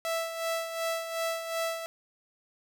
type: tone with tremolo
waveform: sawtooth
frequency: 659.3 Hz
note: E5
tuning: in tune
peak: -24 dBFS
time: 0.05-1.86 s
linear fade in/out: 0 ms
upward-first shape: sine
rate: 2.7 Hz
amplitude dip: 60%
effects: none